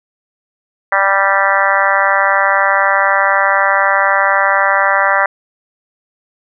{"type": "harmonic tone", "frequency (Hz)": 196, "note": "G3", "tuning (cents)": 0, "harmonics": [3, 4, 5, 6, 7, 8, 9, 10], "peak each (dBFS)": [-18, -18, -18, -18, -18, -18, -18, -18], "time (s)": [0.92, 5.26], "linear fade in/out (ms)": 2, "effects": []}